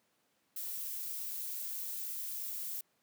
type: noise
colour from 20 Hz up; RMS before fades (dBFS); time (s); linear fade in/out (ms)
violet; -40; 0.56-2.81; 5
effects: pink hiss -75 dBFS RMS until 3.02 s + high-pass 200 Hz 12 dB/octave